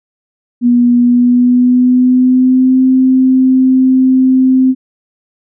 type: tone with pitch glide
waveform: sine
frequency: 242.2 to 259.6 Hz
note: B3 to C4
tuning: -34 to -13 cents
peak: -5 dBFS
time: 0.61-4.75 s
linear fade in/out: 50 ms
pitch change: +121 cents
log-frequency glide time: 0.98-2.82 s
effects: none